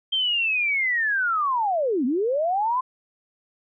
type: linear two-way sweep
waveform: sine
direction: down then up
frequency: 3177 to 233.1 to 1046 Hz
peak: -20 dBFS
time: 0.12-2.81 s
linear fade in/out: 10 ms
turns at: 2.05 s
effects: none